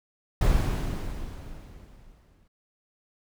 brown noise with exponential decay, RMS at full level -20 dBFS, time 0.41-2.48 s, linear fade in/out 5 ms, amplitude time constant 450 ms, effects none

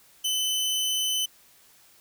sawtooth tone, 3032 Hz, F#7, 42 cents sharp, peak -21 dBFS, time 0.24-1.26 s, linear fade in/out 10 ms, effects white hiss -57 dBFS RMS until 2 s

